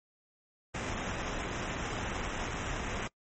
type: noise with sample-and-hold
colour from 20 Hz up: pink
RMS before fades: -36 dBFS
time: 0.74-3.08 s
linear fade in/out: 10 ms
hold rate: 4410 Hz
effects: noise-tail reverb RT60 0.1 s tail -23 dB re dry + MP3 32 kbps